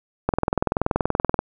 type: click train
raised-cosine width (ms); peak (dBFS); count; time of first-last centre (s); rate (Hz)
1; -5; 24; 0.29-1.39; 20.9
effects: none